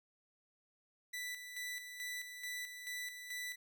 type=tone with tremolo; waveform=sawtooth; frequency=1978 Hz; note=B6; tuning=2 cents sharp; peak=-37 dBFS; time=1.13-3.56 s; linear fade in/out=10 ms; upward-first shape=square; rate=2.3 Hz; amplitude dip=55%; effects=none